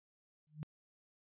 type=tone with exponential growth; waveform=sine; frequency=152.1 Hz; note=D#3; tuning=39 cents flat; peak=-36 dBFS; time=0.47-0.63 s; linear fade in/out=0 ms; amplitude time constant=33 ms; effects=resampled to 8000 Hz